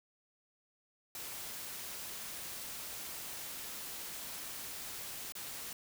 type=noise with dropouts; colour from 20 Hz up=white; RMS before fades=-44 dBFS; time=1.15-5.73 s; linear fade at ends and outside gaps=2 ms; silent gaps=5.322-5.352 s; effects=none